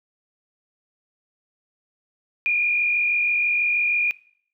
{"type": "tone with frequency modulation", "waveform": "sine", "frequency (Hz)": 2425, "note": "D#7", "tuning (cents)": -45, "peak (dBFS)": -18, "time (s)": [2.46, 4.11], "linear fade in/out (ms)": 0, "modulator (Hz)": 46.2, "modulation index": 1.1, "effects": ["noise-tail reverb RT60 0.6 s tail -23 dB re dry"]}